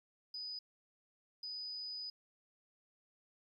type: tone bursts at uneven times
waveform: triangle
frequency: 4978 Hz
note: D#8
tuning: in tune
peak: -38 dBFS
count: 2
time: 0.34-0.59 / 1.43-2.1 s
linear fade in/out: 5 ms
effects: tanh soft clip ceiling -40 dBFS